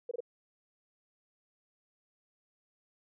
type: tone bursts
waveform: sine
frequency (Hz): 480.3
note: B4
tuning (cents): -48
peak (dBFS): -33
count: 3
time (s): 0.09-0.205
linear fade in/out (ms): 5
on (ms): 23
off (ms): 23
effects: none